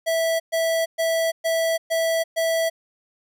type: tone bursts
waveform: square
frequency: 656 Hz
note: E5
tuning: 9 cents flat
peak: -20 dBFS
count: 6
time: 0.06-2.7 s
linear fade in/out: 20 ms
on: 340 ms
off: 120 ms
effects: none